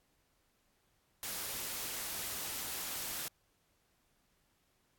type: noise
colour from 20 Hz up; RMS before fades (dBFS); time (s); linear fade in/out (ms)
white; -40; 1.23-3.28; 0
effects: pink hiss -75 dBFS RMS until 4.98 s + AAC 64 kbps